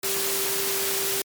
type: tone in noise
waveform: sine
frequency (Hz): 392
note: G4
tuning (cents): 0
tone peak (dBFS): -31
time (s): 0.03-1.22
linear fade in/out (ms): 5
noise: white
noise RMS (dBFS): -26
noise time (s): 0.03-1.22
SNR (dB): -8
effects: high-pass 100 Hz 12 dB/octave + MP3 96 kbps